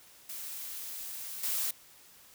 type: noise with level steps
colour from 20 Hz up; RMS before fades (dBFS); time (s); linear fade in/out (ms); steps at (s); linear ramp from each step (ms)
blue; -41 / -32; 0.29-1.71; 5; 1.43; 5
effects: white hiss -57 dBFS RMS until 2.34 s